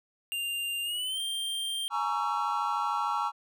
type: tone with pitch glide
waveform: square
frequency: 2794 to 3173 Hz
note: F7 to G7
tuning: 0 to +20 cents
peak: -31 dBFS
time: 0.32-1.88 s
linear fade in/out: 0 ms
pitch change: +220 cents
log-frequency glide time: 0.83-1.21 s
type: chord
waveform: triangle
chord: A# half-diminished seventh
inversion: third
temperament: just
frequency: 839.1 / 932.3 / 1118.8 / 1342.6 Hz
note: G#5 / A#5 / C#6 / E6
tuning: +18 / 0 / +16 / +31 cents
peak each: -31 dBFS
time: 1.9-3.32 s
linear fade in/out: 50 ms
effects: none